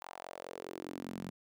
sawtooth tone with high-pass filter sweep, 44.93 Hz, F1, 50 cents sharp, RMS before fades -45 dBFS, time 0.01-1.3 s, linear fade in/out 10 ms, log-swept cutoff 910 to 180 Hz, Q 3.1, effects none

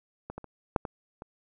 clicks, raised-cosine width 1 ms, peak -23 / -24 / -29 / -9 / -20 / -27 dBFS, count 6, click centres 0.3 / 0.38 / 0.443 / 0.762 / 0.852 / 1.221 s, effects none

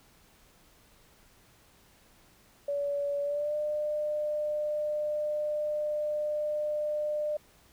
sine tone with pitch glide, 571 to 600.4 Hz, D5 to D5, -49 to +38 cents, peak -28 dBFS, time 2.68-7.37 s, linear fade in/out 5 ms, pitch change +87 cents, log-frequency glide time 3.22-3.55 s, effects pink hiss -61 dBFS RMS until 7.72 s

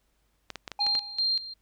clicks, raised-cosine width 0.2 ms, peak -18 dBFS, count 6, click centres 0.503 / 0.557 / 0.678 / 0.717 / 0.866 / 0.952 s
triangle tone with exponential decay, 819 Hz, G#5, 24 cents flat, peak -28 dBFS, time 0.79-1.35 s, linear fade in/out 2 ms, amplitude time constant 120 ms
sine tone with tremolo, 4186 Hz, C8, in tune, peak -23 dBFS, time 0.8-1.54 s, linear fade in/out 10 ms, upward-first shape square, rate 2.6 Hz, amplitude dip 80%
effects added 50 Hz sine -70 dBFS peak until 1.61 s + pink hiss -73 dBFS RMS until 1.61 s

